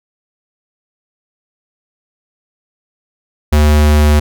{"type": "tone", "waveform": "square", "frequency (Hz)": 74.9, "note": "D2", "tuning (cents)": 35, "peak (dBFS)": -7, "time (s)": [3.52, 4.2], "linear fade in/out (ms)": 10, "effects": []}